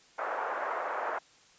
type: band-pass noise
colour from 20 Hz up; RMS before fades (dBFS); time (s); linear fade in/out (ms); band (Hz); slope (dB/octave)
pink; -34; 0.18-1.19; 10; 570 to 1500; 24
effects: white hiss -60 dBFS RMS until 1.58 s + resampled to 16000 Hz